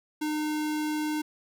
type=tone; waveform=square; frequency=304.5 Hz; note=D#4; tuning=37 cents flat; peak=-28 dBFS; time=0.21-1.22 s; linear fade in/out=10 ms; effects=none